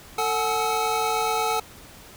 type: tone cluster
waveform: square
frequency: 448.2 / 744 / 853 / 1297 Hz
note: A4 / F#5 / G#5 / E6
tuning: +32 / +9 / +46 / -28 cents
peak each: -29 / -29 / -27 / -29 dBFS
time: 0.18-1.6 s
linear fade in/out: 5 ms
effects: pink hiss -46 dBFS RMS until 2.16 s